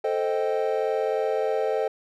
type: chord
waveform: triangle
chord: A half-diminished seventh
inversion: none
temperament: equal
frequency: 440 / 523.3 / 622.3 / 784 Hz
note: A4 / C5 / Eb5 / G5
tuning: 0 / 0 / 0 / 0 cents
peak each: -24 / -26 / -27 / -29 dBFS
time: 0.04-1.88 s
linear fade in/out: 5 ms
effects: none